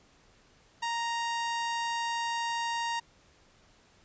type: tone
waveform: sawtooth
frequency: 932.3 Hz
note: A#5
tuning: in tune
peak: -26 dBFS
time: 0.82-3 s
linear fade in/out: 10 ms
effects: pink hiss -62 dBFS RMS until 4.04 s + resampled to 16000 Hz